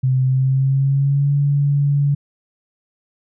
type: tone with pitch glide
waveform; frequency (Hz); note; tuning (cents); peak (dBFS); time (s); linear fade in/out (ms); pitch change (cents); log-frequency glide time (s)
sine; 130 to 142.59; C3 to C#3; -11 to +49; -13; 0.03-2.15; 10; +160; 0.25-1.33
effects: none